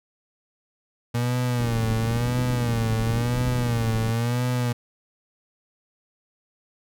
35% pulse tone with vibrato, 118.1 Hz, A#2, 23 cents sharp, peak -20 dBFS, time 1.14-4.73 s, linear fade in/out 10 ms, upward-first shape sine, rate 0.97 Hz, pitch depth 95 cents each way
pink low-pass noise, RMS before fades -32 dBFS, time 1.58-4.12 s, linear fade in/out 20 ms, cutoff 350 Hz, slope 24 dB/octave
effects none

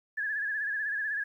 sine tone with vibrato, 1694 Hz, G#6, 34 cents sharp, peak -29 dBFS, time 0.17-1.24 s, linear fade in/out 10 ms, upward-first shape sine, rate 16 Hz, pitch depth 71 cents each way, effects 11-bit

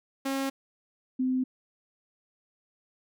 sawtooth / sine tone pair in turn, 271 / 257.1 Hz, C#4 / C4, -39 / -30 cents, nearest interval minor second, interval 91 cents, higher first, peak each -24 dBFS, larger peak neither, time 0.25-0.5 / 1.19-1.44 s, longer neither, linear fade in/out 10 ms, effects none

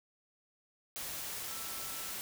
sine tone in noise, 1332 Hz, E6, 18 cents sharp, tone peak -52 dBFS, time 1.48-2.12 s, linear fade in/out 0 ms, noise white, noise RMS -41 dBFS, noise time 0.96-2.21 s, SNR -14 dB, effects none

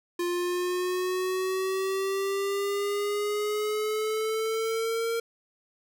square exponential sweep, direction up, 349.2 to 461.7 Hz, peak -27 dBFS, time 0.19-5.2 s, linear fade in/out 5 ms, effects none

